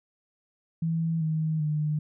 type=tone with pitch steps; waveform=sine; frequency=163.9 / 157.59 / 151.52 Hz; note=E3 / D#3 / D#3; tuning=-10 / +22 / -46 cents; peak=-24 dBFS; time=0.82-1.99 s; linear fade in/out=5 ms; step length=390 ms; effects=none